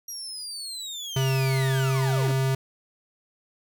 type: linear sweep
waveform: 30% pulse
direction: down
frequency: 5740 to 237.9 Hz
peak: -30 dBFS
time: 0.08-2.32 s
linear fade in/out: 5 ms
type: tone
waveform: square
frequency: 133.2 Hz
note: C3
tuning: 31 cents sharp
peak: -22 dBFS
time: 1.16-2.55 s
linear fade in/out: 5 ms
effects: none